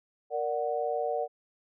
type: chord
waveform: sine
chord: Bb augmented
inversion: none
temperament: equal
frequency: 466.2 / 587.3 / 740 Hz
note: Bb4 / D5 / F#5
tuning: 0 / 0 / 0 cents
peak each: -32 dBFS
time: 0.3-1.28 s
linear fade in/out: 50 ms
effects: none